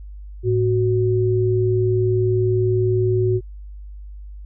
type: tone pair together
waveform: sine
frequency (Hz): 110 / 370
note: A2 / F#4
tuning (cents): 0 / 0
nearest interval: octave + major sixth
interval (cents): 2100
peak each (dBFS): -18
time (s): 0.43-3.41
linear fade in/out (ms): 50
effects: added 50 Hz sine -33 dBFS peak until 4.45 s